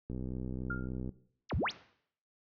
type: click train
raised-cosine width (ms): 3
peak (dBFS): -27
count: 64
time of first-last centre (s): 0.1-1.092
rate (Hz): 63.5
type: tone with exponential decay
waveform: sine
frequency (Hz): 1403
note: F6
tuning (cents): +8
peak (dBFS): -32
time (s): 0.7-0.89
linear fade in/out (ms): 5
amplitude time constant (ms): 41
type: exponential two-way sweep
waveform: sine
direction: down then up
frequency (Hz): 7110 to 58.27 to 7110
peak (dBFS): -29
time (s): 1.49-1.72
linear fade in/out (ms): 50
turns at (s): 1.55
effects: noise-tail reverb RT60 0.6 s tail -17 dB re dry